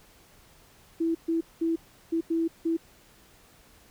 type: tone bursts at uneven times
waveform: sine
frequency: 329.6 Hz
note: E4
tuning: in tune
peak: -23 dBFS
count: 6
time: 1-1.15 / 1.28-1.41 / 1.61-1.76 / 2.12-2.21 / 2.3-2.48 / 2.65-2.77 s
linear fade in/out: 10 ms
effects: pink hiss -57 dBFS RMS until 3.9 s